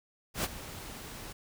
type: noise with ADSR envelope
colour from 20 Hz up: pink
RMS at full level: -29 dBFS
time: 0.34-1.33 s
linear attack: 100 ms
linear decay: 30 ms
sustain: -15 dB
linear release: 11 ms
effects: none